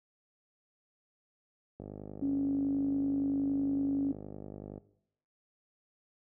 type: click train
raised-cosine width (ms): 2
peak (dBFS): -30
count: 152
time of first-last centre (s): 1.8-4.778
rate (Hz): 50.7
type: tone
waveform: sine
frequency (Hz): 277.2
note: C#4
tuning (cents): 0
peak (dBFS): -28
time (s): 2.22-4.12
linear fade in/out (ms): 5
effects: noise-tail reverb RT60 0.7 s tail -17 dB re dry + high-pass 60 Hz 12 dB/octave